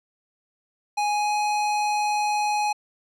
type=tone with pitch glide; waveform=square; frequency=830.6 to 836.9 Hz; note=G#5 to G#5; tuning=0 to +13 cents; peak=-22 dBFS; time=0.97-2.73 s; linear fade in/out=10 ms; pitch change=+13 cents; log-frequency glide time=1.07-1.34 s; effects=low-pass 8000 Hz 12 dB/octave